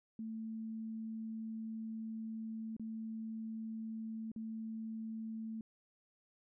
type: tone with dropouts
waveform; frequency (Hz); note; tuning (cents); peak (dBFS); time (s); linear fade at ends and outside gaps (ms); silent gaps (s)
sine; 222.1; A3; +16; -40; 0.19-5.61; 2; 2.766-2.796 / 4.317-4.361
effects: none